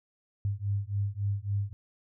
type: beating tone pair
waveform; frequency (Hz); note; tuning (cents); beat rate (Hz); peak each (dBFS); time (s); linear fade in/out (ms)
sine; 99 / 102.6; G2 / G#2; +18 / -21; 3.6; -31; 0.45-1.73; 0
effects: none